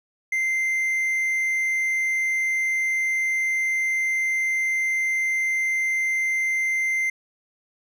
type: tone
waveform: triangle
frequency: 2084 Hz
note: C7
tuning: 7 cents flat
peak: -19 dBFS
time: 0.32-7.1 s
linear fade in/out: 5 ms
effects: none